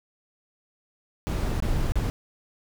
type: noise with dropouts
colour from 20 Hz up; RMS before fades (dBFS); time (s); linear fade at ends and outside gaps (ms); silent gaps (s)
brown; -25; 1.27-2.1; 0; 1.602-1.624 / 1.921-1.956
effects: none